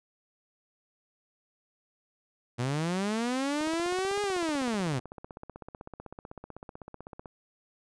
sawtooth linear two-way sweep, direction up then down, 116.54 to 415.3 to 116.54 Hz, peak -24 dBFS, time 2.58-5 s, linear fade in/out 20 ms, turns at 4.22 s
click train, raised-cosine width 1 ms, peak -28 dBFS, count 59, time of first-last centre 3.61-7.258 s, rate 15.9 Hz
effects resampled to 22050 Hz

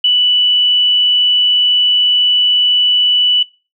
sine tone, 2966 Hz, F#7, 4 cents sharp, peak -8 dBFS, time 0.04-3.43 s, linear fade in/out 5 ms, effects noise-tail reverb RT60 0.3 s tail -21 dB re dry

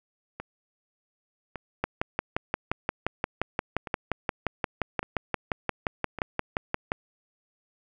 two click trains, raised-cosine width 0.5 ms, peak -10 / -20 dBFS, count 30 / 6, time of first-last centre 1.84-6.919 / 0.4-6.187 s, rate 5.71 / 0.864 Hz, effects none

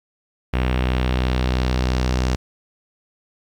sawtooth tone with low-pass filter sweep, 63 Hz, B1, 35 cents sharp, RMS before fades -20 dBFS, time 0.53-2.36 s, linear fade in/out 10 ms, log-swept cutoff 2700 to 6000 Hz, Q 1.7, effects 8-bit

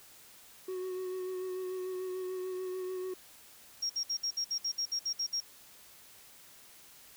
triangle tone with vibrato, 370 Hz, F#4, in tune, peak -33 dBFS, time 0.68-3.14 s, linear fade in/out 5 ms, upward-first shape sine, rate 6.8 Hz, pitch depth 21 cents each way
sine tone bursts, 5588 Hz, F8, in tune, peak -30 dBFS, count 12, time 3.82-5.405 s, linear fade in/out 10 ms, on 78 ms, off 59 ms
effects white hiss -56 dBFS RMS until 7.16 s

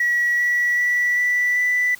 sine tone with pitch steps, 1927 / 1940.4 / 1953.9 / 1967.5 / 1981.2 Hz, B6 / B6 / B6 / B6 / B6, -43 / -31 / -19 / -7 / +5 cents, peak -15 dBFS, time 0-1.95 s, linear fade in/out 5 ms, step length 390 ms, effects tanh soft clip ceiling -13 dBFS + white hiss -45 dBFS RMS until 1.99 s

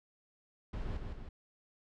brown noise with echo, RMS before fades -38 dBFS, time 0.73-0.97 s, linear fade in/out 5 ms, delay 160 ms, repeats 2, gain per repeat -4 dB, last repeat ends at 1.29 s, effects low-pass 4000 Hz 12 dB/octave

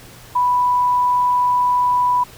sine tone, 987.8 Hz, B5, in tune, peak -13 dBFS, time 0.35-2.24 s, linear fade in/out 10 ms, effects added 120 Hz sine -46 dBFS peak until 2.37 s + pink hiss -42 dBFS RMS until 2.37 s

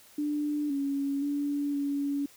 sine tone with pitch steps, 295.7 / 278.8 / 287.2 / 283.1 Hz, D4 / C#4 / D4 / C#4, +12 / +10 / -39 / +37 cents, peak -27 dBFS, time 0.18-2.26 s, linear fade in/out 5 ms, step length 520 ms, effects white hiss -56 dBFS RMS until 2.36 s

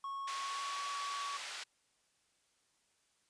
triangle tone with pitch glide, 1100 to 1129.6 Hz, C#6 to C#6, -14 to +32 cents, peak -37 dBFS, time 0.04-1.37 s, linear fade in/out 2 ms, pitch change +46 cents, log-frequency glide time 0.37-0.82 s
white band-pass noise, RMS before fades -45 dBFS, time 0.27-1.64 s, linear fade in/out 10 ms, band 870 to 4600 Hz, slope 12 dB/octave
effects white hiss -75 dBFS RMS until 3.29 s + resampled to 22050 Hz

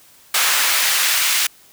pink noise with high-pass filter sweep, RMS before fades -17 dBFS, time 0.34-1.47 s, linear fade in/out 5 ms, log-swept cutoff 1300 to 2100 Hz, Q 0.83, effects white hiss -49 dBFS RMS until 1.72 s

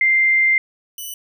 sine / 5% pulse tone pair in turn, 2093 / 2976 Hz, C7 / F#7, 0 / +9 cents, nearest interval tritone, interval 609 cents, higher second, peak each -12 / -20 dBFS, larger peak first, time 0.01-0.58 / 0.98-1.14 s, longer first, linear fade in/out 2 ms, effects none

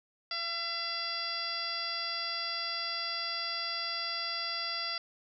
harmonic tone with a mistuned harmonic, 680 Hz, F5, 46 cents flat, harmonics 1 / 2 / 3 / 4 / 5 / 6 / 7 / 8, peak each -46 / -41 / -42 / -45 / -43 / -47 / -35 / -46 dBFS, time 0.31-4.98 s, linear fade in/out 2 ms, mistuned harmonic 3, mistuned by -21 cents, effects none

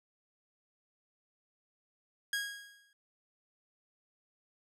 sawtooth tone with exponential decay, 1641 Hz, G#6, 21 cents flat, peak -26 dBFS, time 2.33-2.93 s, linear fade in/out 2 ms, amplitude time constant 130 ms, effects low-pass 12000 Hz 12 dB/octave

